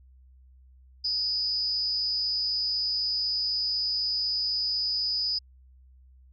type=tone with amplitude modulation; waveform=sine; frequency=4978 Hz; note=D#8; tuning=in tune; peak=-22 dBFS; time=1.04-5.39 s; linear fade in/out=10 ms; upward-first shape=sine; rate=290 Hz; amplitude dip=70%; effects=added 64 Hz sine -52 dBFS peak until 6.32 s